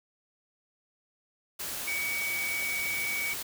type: tone in noise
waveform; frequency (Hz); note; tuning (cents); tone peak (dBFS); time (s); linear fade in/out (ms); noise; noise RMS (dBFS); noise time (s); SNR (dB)
sine; 2261; C#7; +34; -30; 1.87-3.34; 10; white; -36; 1.59-3.43; +3
effects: none